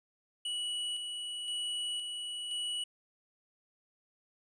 square tone with tremolo, 2938 Hz, F#7, 13 cents flat, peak -34 dBFS, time 0.45-2.84 s, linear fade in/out 5 ms, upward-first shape square, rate 0.97 Hz, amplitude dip 35%, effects resampled to 22050 Hz

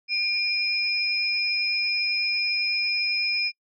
sine tone pair together, 2398 / 5106 Hz, D7 / D#8, +36 / +44 cents, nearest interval octave + minor second, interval 1308 cents, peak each -25 dBFS, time 0.08-3.52 s, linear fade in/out 50 ms, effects noise-tail reverb RT60 0.1 s tail -23 dB re dry

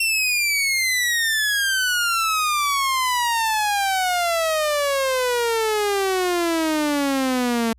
sawtooth exponential sweep, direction down, 2725 to 224.6 Hz, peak -15 dBFS, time 0-7.73 s, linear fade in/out 5 ms, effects added 60 Hz sine -50 dBFS peak until 7.78 s + resampled to 32000 Hz

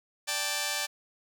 5% pulse chord, D suspended fourth, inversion none, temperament just, 587.3 / 783.1 / 881 Hz, D5 / G5 / A5, 0 / -2 / +2 cents, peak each -23 dBFS, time 0.27-0.87 s, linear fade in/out 20 ms, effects none

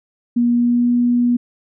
sine tone with pitch glide, 239.3 to 242.2 Hz, A#3 to B3, +46 to -34 cents, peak -12 dBFS, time 0.36-1.37 s, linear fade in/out 10 ms, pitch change +20 cents, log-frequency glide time 0.52-0.92 s, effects none

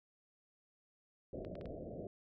white low-pass noise, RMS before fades -46 dBFS, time 1.33-2.07 s, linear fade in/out 2 ms, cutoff 660 Hz, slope 96 dB/octave
clicks, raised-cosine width 0.3 ms, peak -39 dBFS, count 4, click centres 1.449 / 1.554 / 1.612 / 1.657 s
effects none

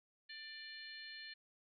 harmonic tone with a mistuned harmonic, 592 Hz, D5, 14 cents sharp, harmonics 3 / 4 / 5 / 6 / 7, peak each -52 / -58 / -58 / -60 / -52 dBFS, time 0.29-1.34 s, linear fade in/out 10 ms, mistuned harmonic 7, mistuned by +20 cents, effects none

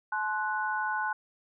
sine chord, F# diminished, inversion first, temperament equal with one note detuned, 858.9 / 1046.5 / 1480 Hz, A5 / C6 / F#6, -42 / 0 / 0 cents, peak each -32 / -35 / -31 dBFS, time 0.12-1.13 s, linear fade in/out 5 ms, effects none

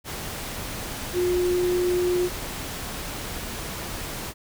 sine tone in noise, 358.1 Hz, F4, 43 cents sharp, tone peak -20 dBFS, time 1.13-2.3 s, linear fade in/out 50 ms, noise pink, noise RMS -33 dBFS, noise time 0.04-4.34 s, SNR +10 dB, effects none

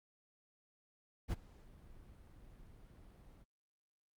brown noise with ADSR envelope, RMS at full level -35 dBFS, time 1.28-3.45 s, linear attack 42 ms, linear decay 27 ms, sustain -23 dB, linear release 37 ms, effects Opus 48 kbps

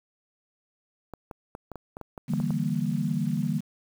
clicks, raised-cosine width 1 ms, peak -24 dBFS, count 11, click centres 1.137 / 1.312 / 1.551 / 1.717 / 1.757 / 1.969 / 2.013 / 2.178 / 2.336 / 2.401 / 2.506 s
sine chord, E half-diminished seventh, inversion third, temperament equal, 146.83 / 164.81 / 196 / 233.1 Hz, D3 / E3 / G3 / Bb3, 0 / 0 / 0 / 0 cents, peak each -30 dBFS, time 2.28-3.61 s, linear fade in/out 20 ms
effects 8-bit

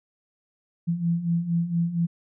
sine beating tone pair, 166.7 / 171 Hz, E3 / F3, +20 / -36 cents, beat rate 4.3 Hz, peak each -28 / -23 dBFS, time 0.87-2.07 s, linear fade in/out 20 ms, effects none

